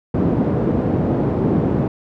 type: band-pass noise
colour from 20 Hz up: pink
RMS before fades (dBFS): -18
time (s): 0.14-1.88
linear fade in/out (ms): 5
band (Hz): 130 to 420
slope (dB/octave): 12
effects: none